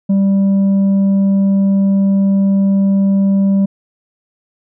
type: tone with tanh clipping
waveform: sine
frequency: 196 Hz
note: G3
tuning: in tune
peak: -10 dBFS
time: 0.09-3.66 s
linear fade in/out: 10 ms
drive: 4 dB
effects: none